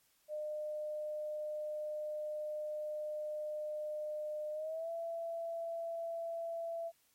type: tone with pitch glide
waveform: sine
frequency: 606 to 668.5 Hz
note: D#5 to E5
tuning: -46 to +24 cents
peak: -37 dBFS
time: 0.28-6.92 s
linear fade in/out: 50 ms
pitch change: +170 cents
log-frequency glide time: 4.52-4.9 s
effects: white hiss -72 dBFS RMS until 7.14 s + MP3 64 kbps